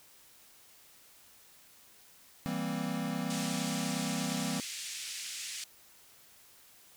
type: chord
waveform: square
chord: C dominant seventh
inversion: first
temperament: equal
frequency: 164.81 / 196 / 233.1 / 261.6 Hz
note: E3 / G3 / Bb3 / C4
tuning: 0 / 0 / 0 / 0 cents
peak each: -39 dBFS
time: 2.46-4.6 s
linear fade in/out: 0 ms
type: band-pass noise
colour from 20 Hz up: white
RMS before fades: -41 dBFS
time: 3.3-5.64 s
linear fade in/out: 2 ms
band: 2000 to 8600 Hz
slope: 24 dB/octave
effects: white hiss -59 dBFS RMS until 6.96 s